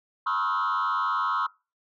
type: tone with frequency modulation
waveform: sine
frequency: 1182 Hz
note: D6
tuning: 11 cents sharp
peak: -21 dBFS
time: 0.26-1.47 s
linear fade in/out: 10 ms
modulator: 95.7 Hz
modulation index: 2.1
effects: noise-tail reverb RT60 0.3 s tail -24 dB re dry + tanh soft clip ceiling -22 dBFS